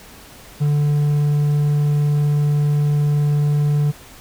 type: tone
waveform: triangle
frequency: 146.83 Hz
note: D3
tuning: in tune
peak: -12 dBFS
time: 0.6-3.92 s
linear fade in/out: 20 ms
effects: pink hiss -42 dBFS RMS until 4.2 s

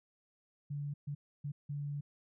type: tone bursts at uneven times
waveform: sine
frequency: 144.2 Hz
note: D3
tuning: 31 cents flat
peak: -36 dBFS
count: 4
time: 0.7-0.94 / 1.07-1.15 / 1.44-1.52 / 1.69-2.01 s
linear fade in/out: 10 ms
effects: none

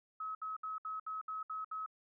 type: tone bursts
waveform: sine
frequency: 1282 Hz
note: E6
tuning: 49 cents flat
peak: -38 dBFS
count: 8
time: 0.2-1.862 s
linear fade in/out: 5 ms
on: 150 ms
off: 66 ms
effects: none

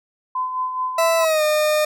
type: tone with tremolo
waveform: sine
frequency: 1020 Hz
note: C6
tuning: 44 cents flat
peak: -19 dBFS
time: 0.35-1.25 s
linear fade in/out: 5 ms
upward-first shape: sine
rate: 4.7 Hz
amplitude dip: 50%
type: tone with pitch glide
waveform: 40% pulse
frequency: 659.3 to 608.1 Hz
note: E5 to D#5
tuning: 0 to -40 cents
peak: -15 dBFS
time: 0.98-1.85 s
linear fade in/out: 5 ms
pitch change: -140 cents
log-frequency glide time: 1.18-1.43 s
effects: none

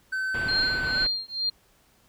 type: tone with pitch glide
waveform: triangle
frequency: 1531 to 1516 Hz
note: G6 to F#6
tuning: -41 to +42 cents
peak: -24 dBFS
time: 0.12-1.05 s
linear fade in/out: 10 ms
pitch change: -17 cents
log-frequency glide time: 0.57-0.69 s
type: low-pass noise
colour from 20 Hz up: pink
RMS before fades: -35 dBFS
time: 0.34-1.07 s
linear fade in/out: 5 ms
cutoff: 3300 Hz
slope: 24 dB/octave
type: tone with tremolo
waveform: sine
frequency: 4199 Hz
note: C8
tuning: 5 cents sharp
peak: -21 dBFS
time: 0.48-1.5 s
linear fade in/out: 10 ms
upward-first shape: triangle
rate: 2.2 Hz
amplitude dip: 100%
effects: pink hiss -62 dBFS RMS until 2.08 s

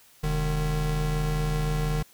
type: tone pair together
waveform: square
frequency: 42.11 / 151.9 Hz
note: E1 / D#3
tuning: +38 / -41 cents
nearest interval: octave + minor seventh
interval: 2221 cents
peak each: -28 / -27 dBFS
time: 0.23-2.03 s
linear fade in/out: 10 ms
effects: white hiss -56 dBFS RMS until 2.13 s

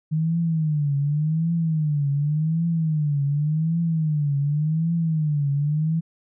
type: tone with vibrato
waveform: sine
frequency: 153.9 Hz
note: D#3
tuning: 19 cents flat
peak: -19 dBFS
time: 0.11-6.01 s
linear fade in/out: 20 ms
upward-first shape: triangle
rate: 0.88 Hz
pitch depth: 170 cents each way
effects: none

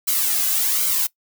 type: noise with flanger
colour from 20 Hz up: blue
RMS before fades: -20 dBFS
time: 0.07-1.07 s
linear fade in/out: 10 ms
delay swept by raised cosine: 1.1 to 2.2 ms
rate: 1.3 Hz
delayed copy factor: -0.7
effects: noise-tail reverb RT60 0.1 s tail -21 dB re dry

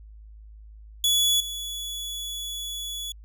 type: tone with level steps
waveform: sawtooth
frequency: 3400 Hz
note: G#7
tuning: 40 cents sharp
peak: -16 / -28 dBFS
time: 1.04-3.12 s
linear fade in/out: 2 ms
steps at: 1.4 s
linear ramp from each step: 5 ms
effects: added 53 Hz sine -43 dBFS peak until 3.24 s

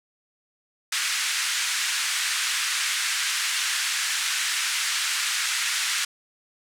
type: band-pass noise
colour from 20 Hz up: pink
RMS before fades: -26 dBFS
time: 0.92-6.05 s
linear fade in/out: 5 ms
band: 1500 to 9700 Hz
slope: 24 dB/octave
effects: none

